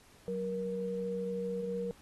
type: tone pair together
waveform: sine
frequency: 186.47 / 473 Hz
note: F#3 / A#4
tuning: +14 / +25 cents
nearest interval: octave + major third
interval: 1611 cents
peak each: -38 / -34 dBFS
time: 0.28-1.91 s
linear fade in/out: 0 ms
effects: pink hiss -61 dBFS RMS until 2.01 s + AAC 32 kbps